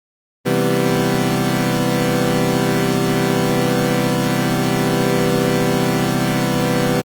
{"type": "chord", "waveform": "20% pulse", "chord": "C major seventh", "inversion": "none", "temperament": "equal", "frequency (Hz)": [130.81, 164.81, 196, 246.9], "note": ["C3", "E3", "G3", "B3"], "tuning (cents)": [0, 0, 0, 0], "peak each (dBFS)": -16, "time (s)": [0.45, 7.02], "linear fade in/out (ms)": 20, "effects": ["Opus 24 kbps"]}